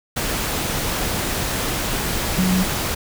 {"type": "tone in noise", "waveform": "sine", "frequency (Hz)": 185, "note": "F#3", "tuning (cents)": 0, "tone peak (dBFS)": -16, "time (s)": [2.38, 2.64], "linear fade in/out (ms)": 10, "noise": "pink", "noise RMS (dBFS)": -23, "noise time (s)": [0.16, 2.95], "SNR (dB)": 4, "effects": []}